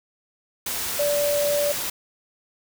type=tone in noise; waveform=sine; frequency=581 Hz; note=D5; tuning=19 cents flat; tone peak=-20 dBFS; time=0.99-1.72 s; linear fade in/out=5 ms; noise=white; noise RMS=-28 dBFS; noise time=0.66-1.9 s; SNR=+5 dB; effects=none